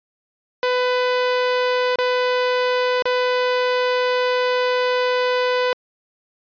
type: tone with dropouts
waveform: sawtooth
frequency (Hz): 499.7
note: B4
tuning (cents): +20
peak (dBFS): -13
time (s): 0.63-5.73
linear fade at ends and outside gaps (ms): 1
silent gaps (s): 1.958-1.986 / 3.023-3.055
effects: resampled to 11025 Hz